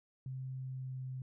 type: tone with pitch glide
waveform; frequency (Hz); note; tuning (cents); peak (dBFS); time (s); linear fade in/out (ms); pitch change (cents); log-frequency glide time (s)
sine; 130.81 to 129.68; C3 to C3; 0 to -15; -39; 0.26-1.22; 2; -15; 0.54-1.06
effects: none